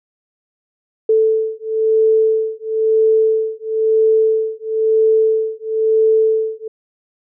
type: beating tone pair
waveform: sine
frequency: 440 / 441 Hz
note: A4 / A4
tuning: 0 / +4 cents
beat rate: 1 Hz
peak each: -15 dBFS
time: 1.09-6.68 s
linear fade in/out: 5 ms
effects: none